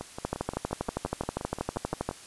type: two click trains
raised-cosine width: 1 ms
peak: -14 / -21 dBFS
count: 24 / 13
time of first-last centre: 0.25-2.09 / 0.01-2.112 s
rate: 12.5 / 5.71 Hz
effects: white hiss -48 dBFS RMS until 2.26 s + resampled to 24000 Hz